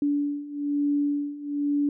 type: beating tone pair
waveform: sine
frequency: 287.9 / 289 Hz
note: D4 / D4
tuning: -34 / -28 cents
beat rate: 1.1 Hz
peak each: -28 / -25 dBFS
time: 0.02-1.89 s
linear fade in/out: 2 ms
effects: none